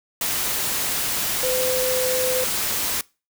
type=tone in noise; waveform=sine; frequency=510 Hz; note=C5; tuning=44 cents flat; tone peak=-22 dBFS; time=1.43-2.44 s; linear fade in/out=2 ms; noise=white; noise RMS=-24 dBFS; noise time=0.21-3.01 s; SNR=-1 dB; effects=noise-tail reverb RT60 0.3 s tail -23 dB re dry